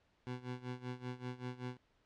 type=tone with tremolo; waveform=20% pulse; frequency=125 Hz; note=B2; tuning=21 cents sharp; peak=-34 dBFS; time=0.27-1.77 s; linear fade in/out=0 ms; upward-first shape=sine; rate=5.2 Hz; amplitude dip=85%; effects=pink hiss -74 dBFS RMS until 2.05 s + low-pass 4000 Hz 12 dB/octave